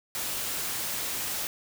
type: noise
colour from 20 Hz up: white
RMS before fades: -32 dBFS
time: 0.15-1.47 s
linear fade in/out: 0 ms
effects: none